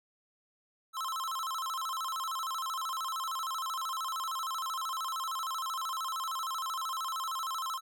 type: tone with vibrato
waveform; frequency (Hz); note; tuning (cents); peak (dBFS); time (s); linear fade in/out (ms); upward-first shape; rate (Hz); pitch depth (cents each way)
square; 1174.7; D6; 0; -34; 0.93-7.81; 50; square; 13; 190
effects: none